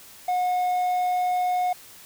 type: tone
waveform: triangle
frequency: 725 Hz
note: F#5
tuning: 35 cents flat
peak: -19 dBFS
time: 0.28-1.73 s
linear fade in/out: 5 ms
effects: white hiss -47 dBFS RMS until 2.05 s